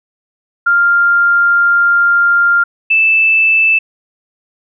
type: tone pair in turn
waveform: sine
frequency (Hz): 1396.9 / 2637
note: F6 / E7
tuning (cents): 0 / 0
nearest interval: major seventh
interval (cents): 1100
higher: second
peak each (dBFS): -7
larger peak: neither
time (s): 0.66-2.64 / 2.9-3.79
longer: first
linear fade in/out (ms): 10
effects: none